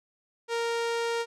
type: tone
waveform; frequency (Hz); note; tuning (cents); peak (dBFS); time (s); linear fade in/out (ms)
sawtooth; 465.2; A#4; -4; -23; 0.48-1.26; 50
effects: low-pass 7000 Hz 12 dB/octave